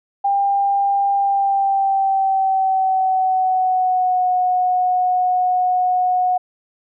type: tone with pitch glide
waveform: sine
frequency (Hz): 797 to 730.9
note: G5 to F#5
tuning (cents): +28 to -21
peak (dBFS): -14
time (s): 0.24-6.38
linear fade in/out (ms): 10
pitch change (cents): -149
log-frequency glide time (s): 1.16-4.28
effects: none